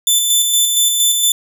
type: tone with tremolo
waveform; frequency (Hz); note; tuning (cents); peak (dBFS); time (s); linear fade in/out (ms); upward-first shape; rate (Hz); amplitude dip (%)
15% pulse; 3520; A7; 0; -3; 0.07-1.32; 2; square; 4.3; 35
effects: none